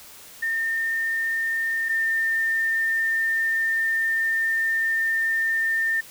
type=tone pair in turn; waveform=sine; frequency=1815 / 1806.2 Hz; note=A#6 / A6; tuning=-47 / +45 cents; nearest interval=unison; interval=8 cents; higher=first; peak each=-22 / -20 dBFS; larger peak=second; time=0.42-1.89 / 1.89-6.01 s; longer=second; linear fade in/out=10 ms; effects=white hiss -45 dBFS RMS until 6.1 s

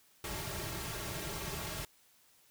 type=noise with comb filter; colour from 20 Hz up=pink; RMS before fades=-40 dBFS; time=0.24-1.85 s; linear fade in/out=2 ms; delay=4 ms; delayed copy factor=-0.8; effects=white hiss -66 dBFS RMS until 2.5 s

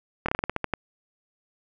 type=slowing click train; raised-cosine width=0.5 ms; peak=-10 dBFS; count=10; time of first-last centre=0.26-0.737 s; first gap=25 ms; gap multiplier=1.18; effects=none

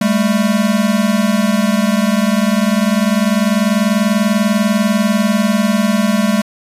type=tone pair together; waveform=square; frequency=199.79 / 220 Hz; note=G3 / A3; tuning=+33 / 0 cents; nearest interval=major second; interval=167 cents; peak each=-15 dBFS; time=0.01-6.42 s; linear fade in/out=5 ms; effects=resampled to 32000 Hz

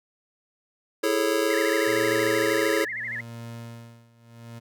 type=chord; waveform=square; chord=A major seventh; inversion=second; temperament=just; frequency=330 / 412.5 / 440 / 550 Hz; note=E4 / G#4 / A4 / C#5; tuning=+2 / -12 / 0 / -14 cents; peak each=-28 dBFS; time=1.03-2.85 s; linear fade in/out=10 ms
type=tone with vibrato; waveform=sine; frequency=1900 Hz; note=A#6; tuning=33 cents sharp; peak=-29 dBFS; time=1.5-3.21 s; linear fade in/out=5 ms; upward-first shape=sine; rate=13 Hz; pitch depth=200 cents each way
type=tone with tremolo; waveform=30% pulse; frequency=116.54 Hz; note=A#2; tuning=in tune; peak=-33 dBFS; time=1.86-4.6 s; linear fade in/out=20 ms; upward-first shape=sine; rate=0.77 Hz; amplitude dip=90%
effects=none

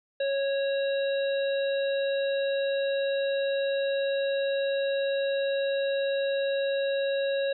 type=harmonic tone; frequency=551 Hz; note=C#5; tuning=11 cents flat; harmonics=1 / 3 / 5 / 7; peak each=-25 / -37 / -41 / -39 dBFS; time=0.2-7.53 s; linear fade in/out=5 ms; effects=none

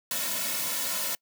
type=noise with comb filter; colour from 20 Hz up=white; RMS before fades=-30 dBFS; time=0.11-1.15 s; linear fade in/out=2 ms; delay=2.5 ms; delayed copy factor=-1; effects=noise-tail reverb RT60 0.1 s tail -26 dB re dry + high-pass 200 Hz 12 dB/octave

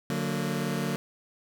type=chord; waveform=sawtooth; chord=D augmented; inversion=none; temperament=just; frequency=146.83 / 183.54 / 229.4 Hz; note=D3 / F#3 / A#3; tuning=0 / -14 / -28 cents; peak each=-28 dBFS; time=0.1-0.96 s; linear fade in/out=0 ms; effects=none

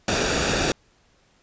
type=noise with comb filter; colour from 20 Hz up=pink; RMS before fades=-22 dBFS; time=0.08-0.72 s; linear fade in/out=2 ms; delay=0.96 ms; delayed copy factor=-0.55; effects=pink hiss -61 dBFS RMS until 1.42 s + resampled to 16000 Hz

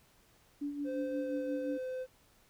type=tone with tremolo; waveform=sine; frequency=287.9 Hz; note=D4; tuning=34 cents flat; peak=-33 dBFS; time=0.61-1.78 s; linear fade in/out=10 ms; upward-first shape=sine; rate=5.7 Hz; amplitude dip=55%
type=tone with pitch glide; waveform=triangle; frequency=517 to 513.4 Hz; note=C5 to C5; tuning=-21 to -33 cents; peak=-34 dBFS; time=0.84-2.07 s; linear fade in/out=50 ms; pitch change=-12 cents; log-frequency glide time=1.24-1.32 s
effects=pink hiss -66 dBFS RMS until 2.49 s

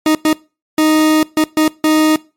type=tone bursts at uneven times; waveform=40% pulse; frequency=310.8 Hz; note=D#4; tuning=2 cents flat; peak=-8 dBFS; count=6; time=0.06-0.15 / 0.25-0.33 / 0.78-1.23 / 1.37-1.44 / 1.57-1.68 / 1.84-2.16 s; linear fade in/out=2 ms; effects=noise-tail reverb RT60 0.3 s tail -22 dB re dry + MP3 64 kbps

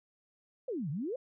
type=exponential two-way sweep; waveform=sine; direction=down then up; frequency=554.4 to 132.4 to 554.4 Hz; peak=-33 dBFS; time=0.68-1.16 s; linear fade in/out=5 ms; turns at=0.9 s; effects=none

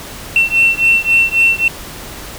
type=beating tone pair; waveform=sine; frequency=2700 / 2703.7 Hz; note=E7 / E7; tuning=+41 / +43 cents; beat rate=3.7 Hz; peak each=-11 dBFS; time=0.36-1.68 s; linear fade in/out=2 ms; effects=tanh soft clip ceiling -3 dBFS + pink hiss -30 dBFS RMS until 2.38 s

